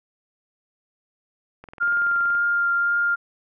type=click train; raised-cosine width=0.5 ms; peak=-26 dBFS; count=16; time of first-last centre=1.64-2.351 s; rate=21.1 Hz
type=tone with vibrato; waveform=sine; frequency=1400 Hz; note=F6; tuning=4 cents sharp; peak=-18 dBFS; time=1.8-3.16 s; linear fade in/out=20 ms; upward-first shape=triangle; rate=1.9 Hz; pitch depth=11 cents each way
effects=none